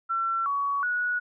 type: tone with pitch steps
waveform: sine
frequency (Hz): 1350 / 1125 / 1463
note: E6 / C#6 / F#6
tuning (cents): +41 / +25 / -20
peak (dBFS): -24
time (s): 0.09-1.2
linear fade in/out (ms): 20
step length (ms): 370
effects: none